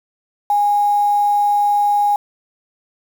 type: tone with quantisation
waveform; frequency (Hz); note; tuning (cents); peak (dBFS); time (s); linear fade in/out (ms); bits
sine; 822; G#5; -18; -12; 0.5-2.16; 2; 6
effects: none